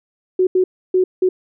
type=tone bursts at uneven times; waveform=sine; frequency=370 Hz; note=F#4; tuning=in tune; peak=-11 dBFS; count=4; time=0.39-0.47 / 0.55-0.64 / 0.94-1.04 / 1.22-1.29 s; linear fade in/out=5 ms; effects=none